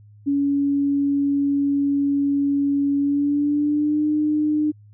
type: tone with pitch glide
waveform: sine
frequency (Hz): 282 to 302.2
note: C#4 to D4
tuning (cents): +30 to +50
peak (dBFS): -17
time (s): 0.26-4.72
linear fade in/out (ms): 20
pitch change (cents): +120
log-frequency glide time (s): 2.98-4.07
effects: added 104 Hz sine -45 dBFS peak until 4.93 s